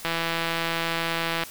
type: click train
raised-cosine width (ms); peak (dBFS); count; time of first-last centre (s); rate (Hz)
0.3; -10; 231; 0.05-1.436; 166
effects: white hiss -42 dBFS RMS until 1.5 s